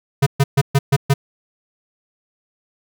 square tone bursts, 138.59 Hz, C#3, in tune, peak -11 dBFS, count 6, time 0.22-1.14 s, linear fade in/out 10 ms, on 45 ms, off 130 ms, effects none

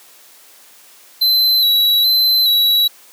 square tone with vibrato, 3985 Hz, B7, 15 cents sharp, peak -11 dBFS, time 1.21-2.88 s, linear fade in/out 10 ms, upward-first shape square, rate 1.2 Hz, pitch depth 34 cents each way, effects white hiss -45 dBFS RMS until 3.12 s + high-pass 300 Hz 12 dB/octave

